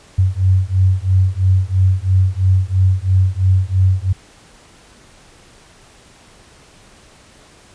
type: beating tone pair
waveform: sine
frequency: 92.5 / 95.5 Hz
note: F#2 / G2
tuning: 0 / -45 cents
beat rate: 3 Hz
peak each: -14 dBFS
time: 0.18-4.13 s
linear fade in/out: 10 ms
effects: pink hiss -46 dBFS RMS until 7.74 s + resampled to 22050 Hz

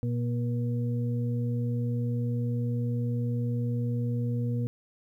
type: harmonic tone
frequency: 120 Hz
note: B2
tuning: 49 cents flat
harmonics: 1 / 2 / 4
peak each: -27 / -33 / -39 dBFS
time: 0.03-4.67 s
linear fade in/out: 0 ms
effects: 11-bit

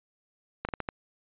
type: slowing click train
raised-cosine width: 0.5 ms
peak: -16 dBFS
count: 5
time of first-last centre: 0.65-0.888 s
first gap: 38 ms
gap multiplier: 1.31
effects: resampled to 8000 Hz

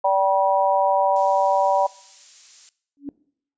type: harmonic tone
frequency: 193.4 Hz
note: G3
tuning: 23 cents flat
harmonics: 3 / 4 / 5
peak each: -20 / -20 / -20 dBFS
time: 0.04-1.87 s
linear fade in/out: 10 ms
type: noise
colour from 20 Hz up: violet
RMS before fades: -37 dBFS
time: 1.16-2.69 s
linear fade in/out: 0 ms
type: tone with exponential growth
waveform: sine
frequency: 283 Hz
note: C#4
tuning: 36 cents sharp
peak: -24 dBFS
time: 2.97-3.09 s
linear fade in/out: 1 ms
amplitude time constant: 26 ms
effects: noise-tail reverb RT60 0.6 s tail -20 dB re dry + resampled to 16000 Hz

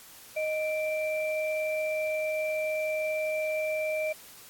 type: tone pair together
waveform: sine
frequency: 622.2 / 2349 Hz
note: D#5 / D7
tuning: 0 / 0 cents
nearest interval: octave + major seventh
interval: 2300 cents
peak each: -28 / -34 dBFS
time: 0.36-4.13 s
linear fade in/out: 10 ms
effects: white hiss -50 dBFS RMS until 4.49 s + AAC 64 kbps

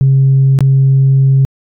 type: tone with dropouts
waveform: sine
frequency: 135.1 Hz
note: C#3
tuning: 44 cents flat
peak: -4 dBFS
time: 0.01-1.45 s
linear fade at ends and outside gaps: 0 ms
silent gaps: 0.589-0.607 s
effects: tanh soft clip ceiling -2 dBFS

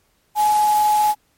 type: tone in noise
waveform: sine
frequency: 844 Hz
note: G#5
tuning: 28 cents sharp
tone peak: -13 dBFS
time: 0.35-1.15 s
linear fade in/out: 50 ms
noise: white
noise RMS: -30 dBFS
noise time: 0.35-1.15 s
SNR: +14 dB
effects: pink hiss -63 dBFS RMS until 1.37 s + MP3 64 kbps

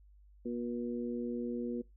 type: harmonic tone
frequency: 120 Hz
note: B2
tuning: 49 cents flat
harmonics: 2 / 3 / 4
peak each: -36 / -40 / -42 dBFS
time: 0.45-1.82 s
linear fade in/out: 10 ms
effects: noise-tail reverb RT60 0.2 s tail -22 dB re dry + added 50 Hz sine -57 dBFS peak until 1.96 s

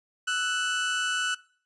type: tone pair together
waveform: 30% pulse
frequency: 1318.5 / 1485.2 Hz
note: E6 / F#6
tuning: 0 / +6 cents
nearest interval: major second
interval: 206 cents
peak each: -32 / -23 dBFS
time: 0.27-1.35 s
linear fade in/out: 10 ms
effects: noise-tail reverb RT60 0.5 s tail -22 dB re dry + resampled to 24000 Hz

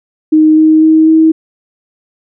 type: tone with pitch steps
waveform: sine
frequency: 311.1 / 313.8 / 316.5 / 319.3 Hz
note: D#4 / D#4 / D#4 / D#4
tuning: 0 / +15 / +30 / +45 cents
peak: -3 dBFS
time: 0.32-1.32 s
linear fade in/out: 10 ms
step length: 250 ms
effects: none

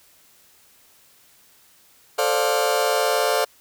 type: chord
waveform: sawtooth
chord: D minor seventh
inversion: second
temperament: just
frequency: 440.5 / 528.6 / 587.3 / 704.8 Hz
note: A4 / C5 / D5 / F5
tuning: +2 / +18 / 0 / +16 cents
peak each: -20 dBFS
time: 2.18-3.45 s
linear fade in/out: 10 ms
effects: white hiss -55 dBFS RMS until 3.6 s

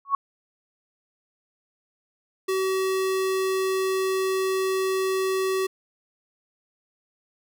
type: tone with exponential growth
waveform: sine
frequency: 1108.7 Hz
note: C#6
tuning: in tune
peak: -14 dBFS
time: 0.05-0.15 s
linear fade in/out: 2 ms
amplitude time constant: 21 ms
type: tone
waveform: square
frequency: 380 Hz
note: F#4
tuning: 46 cents sharp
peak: -23 dBFS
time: 2.48-5.67 s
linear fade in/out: 10 ms
effects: none

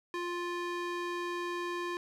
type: tone with band-pass filter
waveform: square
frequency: 350 Hz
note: F4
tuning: 4 cents sharp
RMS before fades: -36 dBFS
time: 0.14-1.97 s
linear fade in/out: 0 ms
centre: 1400 Hz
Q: 0.57
effects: none

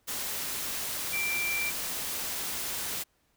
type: tone in noise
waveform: sine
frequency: 2354 Hz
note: D7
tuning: 3 cents sharp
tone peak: -29 dBFS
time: 1.12-1.71 s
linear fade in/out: 20 ms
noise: white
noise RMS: -34 dBFS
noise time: 0.07-3.04 s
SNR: +2 dB
effects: pink hiss -71 dBFS RMS until 3.36 s

